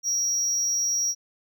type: tone with amplitude modulation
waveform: triangle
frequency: 5670 Hz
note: F8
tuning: 25 cents sharp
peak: -19 dBFS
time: 0.03-1.15 s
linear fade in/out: 50 ms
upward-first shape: sine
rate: 291 Hz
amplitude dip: 45%
effects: none